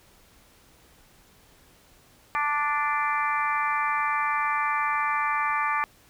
harmonic tone, 293.7 Hz, D4, in tune, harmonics 3 / 4 / 5 / 6 / 7 / 8, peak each -29 / -26 / -37 / -31 / -34 / -33 dBFS, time 2.35-5.84 s, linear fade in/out 0 ms, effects pink hiss -57 dBFS RMS until 6.09 s

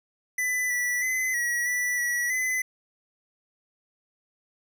square tone with pitch steps, 1998 / 1960 / 2031 / 1920 / 1966 / 1934 / 2022 Hz, B6 / B6 / B6 / B6 / B6 / B6 / B6, +20 / -14 / +48 / -49 / -8 / -37 / +40 cents, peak -25 dBFS, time 0.38-2.62 s, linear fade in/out 5 ms, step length 320 ms, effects none

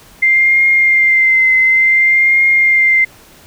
sine tone with vibrato, 2093 Hz, C7, in tune, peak -7 dBFS, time 0.22-3.05 s, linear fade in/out 10 ms, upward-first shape triangle, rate 0.56 Hz, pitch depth 32 cents each way, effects pink hiss -42 dBFS RMS until 3.46 s

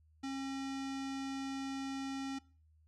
square tone with low-pass filter, 270 Hz, C#4, 45 cents flat, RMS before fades -40 dBFS, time 0.23-2.39 s, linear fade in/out 10 ms, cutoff 6000 Hz, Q 1.3, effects noise-tail reverb RT60 0.4 s tail -22 dB re dry + added 78 Hz sine -64 dBFS peak until 2.87 s

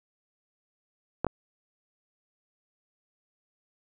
clicks, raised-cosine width 1 ms, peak -12 / -14 dBFS, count 2, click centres 1.246 / 1.267 s, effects none

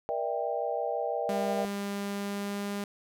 sine chord, E half-diminished seventh, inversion second, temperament just, 474.7 / 593.3 / 659.3 / 791.1 Hz, Bb4 / D5 / E5 / G5, +31 / +18 / 0 / +16 cents, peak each -34 dBFS, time 0.09-1.65 s, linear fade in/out 0 ms
sawtooth tone with pitch glide, 200.9 to 202.2 Hz, G3 to G#3, +43 to -46 cents, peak -28 dBFS, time 1.29-2.84 s, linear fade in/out 2 ms, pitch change +11 cents, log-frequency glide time 2.08-2.7 s
effects none

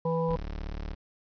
harmonic tone, 164.81 Hz, E3, in tune, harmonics 1 / 3 / 5 / 6, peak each -29 / -28 / -41 / -34 dBFS, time 0.05-0.36 s, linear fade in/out 5 ms
30% pulse tone, 36.71 Hz, D1, in tune, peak -31 dBFS, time 0.28-0.95 s, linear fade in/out 20 ms
effects resampled to 11025 Hz + 10-bit

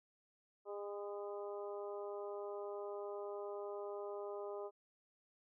harmonic tone with a mistuned harmonic, 203.3 Hz, G#3, 37 cents flat, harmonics 2 / 3 / 4 / 5 / 6, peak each -44 / -48 / -53 / -55 / -56 dBFS, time 0.65-4.71 s, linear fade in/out 50 ms, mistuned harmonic 6, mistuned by +23 cents, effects none

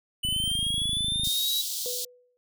square linear sweep, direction up, 2972 to 3913 Hz, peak -26 dBFS, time 0.23-1.62 s, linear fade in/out 10 ms
click train, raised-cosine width 5 ms, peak -24 dBFS, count 28, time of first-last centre 0.25-1.273 s, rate 26.4 Hz
pink high-pass noise, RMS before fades -32 dBFS, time 1.24-2.05 s, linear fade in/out 5 ms, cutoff 3500 Hz, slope 48 dB/octave
sine tone with exponential decay, 493.9 Hz, B4, in tune, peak -31 dBFS, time 1.86-2.37 s, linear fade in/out 0 ms, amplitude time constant 110 ms
effects none

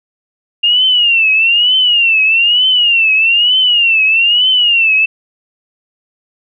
sine tone with vibrato, 2800 Hz, F7, 4 cents sharp, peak -7 dBFS, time 0.63-5.06 s, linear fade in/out 10 ms, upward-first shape triangle, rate 1.1 Hz, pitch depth 170 cents each way, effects none

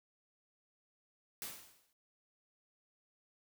white noise with exponential decay, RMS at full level -41 dBFS, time 1.42-1.93 s, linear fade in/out 1 ms, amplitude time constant 110 ms, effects none

